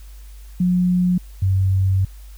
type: tone pair in turn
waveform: sine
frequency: 180 / 95.35 Hz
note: F#3 / G2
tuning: -47 / -47 cents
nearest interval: major seventh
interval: 1100 cents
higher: first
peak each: -14 dBFS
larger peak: neither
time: 0.6-1.18 / 1.42-2.05 s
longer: second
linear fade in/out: 5 ms
effects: added 50 Hz sine -36 dBFS peak until 2.37 s + white hiss -52 dBFS RMS until 2.37 s